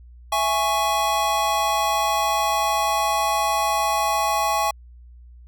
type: chord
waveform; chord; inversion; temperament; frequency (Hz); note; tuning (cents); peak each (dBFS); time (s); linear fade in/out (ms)
square; C# minor; first; just; 665.2 / 831.5 / 1108.7; E5 / G#5 / C#6; +16 / +2 / 0; -27 / -23 / -24; 0.32-4.71; 5
effects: added 60 Hz sine -42 dBFS peak until 5.47 s